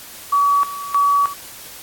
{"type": "tone with tremolo", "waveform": "sine", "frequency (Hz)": 1138, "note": "C#6", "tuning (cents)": 45, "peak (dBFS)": -12, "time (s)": [0.32, 1.34], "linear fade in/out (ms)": 10, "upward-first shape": "square", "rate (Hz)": 1.6, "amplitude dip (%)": 80, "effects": ["white hiss -37 dBFS RMS until 1.82 s", "AAC 64 kbps"]}